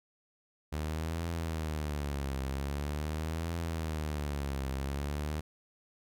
sawtooth tone with vibrato, 75 Hz, D2, 37 cents sharp, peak -29 dBFS, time 0.72-5.41 s, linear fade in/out 10 ms, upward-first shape triangle, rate 0.44 Hz, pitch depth 210 cents each way, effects none

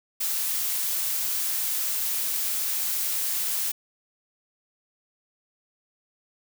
blue noise, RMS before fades -27 dBFS, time 0.2-3.72 s, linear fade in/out 10 ms, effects none

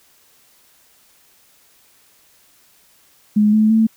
sine tone with pitch steps, 210.3 / 216.1 / 222 Hz, G#3 / A3 / A3, +22 / -31 / +16 cents, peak -10 dBFS, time 3.36-3.87 s, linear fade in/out 10 ms, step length 170 ms, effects white hiss -54 dBFS RMS until 3.96 s

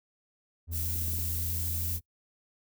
triangle tone, 82.8 Hz, E2, 8 cents sharp, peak -31 dBFS, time 0.67-2.01 s, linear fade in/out 50 ms
violet noise, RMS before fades -34 dBFS, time 0.71-2 s, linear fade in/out 50 ms
clicks, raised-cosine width 3 ms, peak -33 dBFS, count 5, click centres 0.958 / 1.02 / 1.083 / 1.135 / 1.188 s
effects noise-tail reverb RT60 0.1 s tail -22 dB re dry

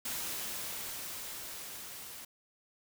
white noise with level ramp, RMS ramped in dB -37 to -47 dBFS, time 0.05-2.25 s, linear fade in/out 5 ms, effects none

